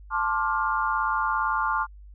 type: chord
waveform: sine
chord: D minor seventh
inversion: second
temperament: just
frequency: 881 / 1057.2 / 1174.7 / 1409.6 Hz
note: A5 / C6 / D6 / F6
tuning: +2 / +18 / 0 / +16 cents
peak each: -28 dBFS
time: 0.1-1.87 s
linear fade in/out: 50 ms
effects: added 50 Hz sine -43 dBFS peak until 2.14 s